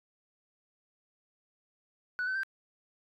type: tone with pitch steps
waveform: sine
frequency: 1480 / 1523.4 / 1568 Hz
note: F#6 / G6 / G6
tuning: 0 / -50 / 0 cents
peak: -28 dBFS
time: 2.19-2.433 s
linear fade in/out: 0 ms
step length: 81 ms
effects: tanh soft clip ceiling -28 dBFS